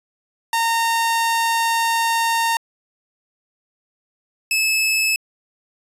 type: tone pair in turn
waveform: sawtooth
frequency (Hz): 918 / 2602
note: A#5 / E7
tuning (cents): -27 / -23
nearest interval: octave + tritone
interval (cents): 1804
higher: second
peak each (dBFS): -13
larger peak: neither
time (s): 0.53-2.57 / 4.51-5.16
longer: first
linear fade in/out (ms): 2
effects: resampled to 32000 Hz